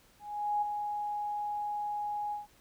sine tone with ADSR envelope, 830.6 Hz, G#5, in tune, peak -26 dBFS, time 0.19-2.47 s, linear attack 430 ms, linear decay 11 ms, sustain -6 dB, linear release 150 ms, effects pink hiss -63 dBFS RMS until 2.6 s

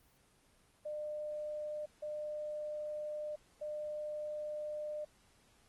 sine tone bursts at uneven times, 602 Hz, D5, 43 cents sharp, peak -38 dBFS, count 3, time 0.85-1.86 / 2.02-3.36 / 3.61-5.05 s, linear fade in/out 10 ms, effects pink hiss -68 dBFS RMS until 5.68 s + Opus 24 kbps

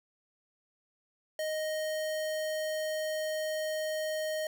square tone, 622.3 Hz, D#5, in tune, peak -32 dBFS, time 1.39-4.47 s, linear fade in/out 2 ms, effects none

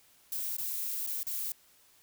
violet noise with dropouts, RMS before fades -35 dBFS, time 0.32-1.52 s, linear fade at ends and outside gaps 1 ms, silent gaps 0.567-0.583 / 1.065-1.073 / 1.231-1.268 s, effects white hiss -63 dBFS RMS until 2.02 s

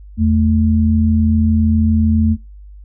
sine tone pair together, 82.41 / 220 Hz, E2 / A3, 0 / 0 cents, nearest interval octave + perfect fourth, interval 1700 cents, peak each -13 dBFS, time 0.17-2.37 s, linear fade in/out 50 ms, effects noise-tail reverb RT60 0.2 s tail -26 dB re dry + added 50 Hz sine -34 dBFS peak until 2.84 s

